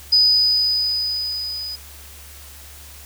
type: tone with level ramp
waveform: sine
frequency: 4978 Hz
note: D#8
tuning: in tune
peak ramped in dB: -10 to -27 dBFS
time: 0.12-1.76 s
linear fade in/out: 10 ms
effects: added 71 Hz sine -42 dBFS peak until 3.05 s + white hiss -42 dBFS RMS until 3.05 s